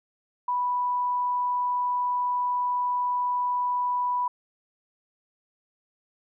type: tone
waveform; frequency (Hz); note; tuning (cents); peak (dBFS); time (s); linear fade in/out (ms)
sine; 986; B5; -3; -23; 0.48-4.28; 5
effects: none